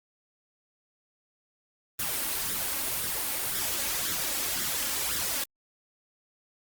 white noise with flanger, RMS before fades -30 dBFS, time 1.99-5.44 s, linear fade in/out 5 ms, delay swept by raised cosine 0.55 to 3.65 ms, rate 1.9 Hz, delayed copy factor +0.6, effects Opus 24 kbps

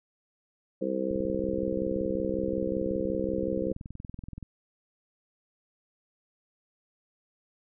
harmonic tone, 65.4 Hz, C2, in tune, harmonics 3 / 4 / 5 / 6 / 7 / 8, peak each -34 / -39 / -33 / -38 / -34 / -32 dBFS, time 0.81-3.73 s, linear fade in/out 10 ms
click train, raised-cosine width 5 ms, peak -27 dBFS, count 71, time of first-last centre 1.11-4.428 s, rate 21.1 Hz
effects none

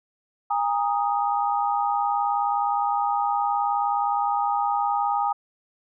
sine chord, Ab suspended second, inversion none, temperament equal with one note detuned, 813 / 932.3 / 1244.5 Hz, Ab5 / Bb5 / Eb6, -37 / 0 / 0 cents, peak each -23 / -27 / -27 dBFS, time 0.5-5.33 s, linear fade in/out 10 ms, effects none

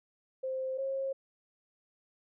sine tone pair in turn, 523.3 / 538.9 Hz, C5 / C#5, 0 / -49 cents, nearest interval minor second, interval 51 cents, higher second, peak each -32 / -31 dBFS, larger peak second, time 0.43-0.78 / 0.78-1.13 s, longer neither, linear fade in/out 10 ms, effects none

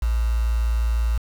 sine tone with quantisation, 57 Hz, A#1, 38 cents flat, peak -18 dBFS, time 0.02-1.18 s, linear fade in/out 5 ms, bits 6, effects none

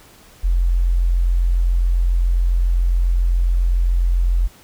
sine tone, 43.65 Hz, F1, in tune, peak -13 dBFS, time 0.43-4.48 s, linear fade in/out 20 ms, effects pink hiss -47 dBFS RMS until 4.63 s

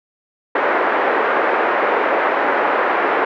pink band-pass noise, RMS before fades -17 dBFS, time 0.55-3.25 s, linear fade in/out 5 ms, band 380 to 1900 Hz, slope 24 dB/octave, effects none

